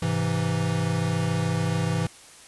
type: chord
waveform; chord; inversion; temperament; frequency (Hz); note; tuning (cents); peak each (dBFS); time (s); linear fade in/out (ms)
square; Ab augmented; none; equal; 103.83 / 130.81 / 164.81; Ab2 / C3 / E3; 0 / 0 / 0; -29 / -30 / -26; 0.02-2.07; 5
effects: white hiss -48 dBFS RMS until 2.47 s + resampled to 24000 Hz